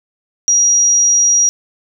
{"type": "tone", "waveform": "sine", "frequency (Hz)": 5740, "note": "F8", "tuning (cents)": 47, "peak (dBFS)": -8, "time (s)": [0.48, 1.49], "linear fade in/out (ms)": 0, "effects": []}